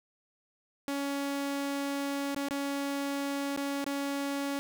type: tone with dropouts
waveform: sawtooth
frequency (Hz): 280.2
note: C#4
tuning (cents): +19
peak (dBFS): -27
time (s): 0.88-4.59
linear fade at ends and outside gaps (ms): 0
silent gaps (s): 2.347-2.363 / 2.485-2.509 / 3.563-3.574 / 3.843-3.864
effects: none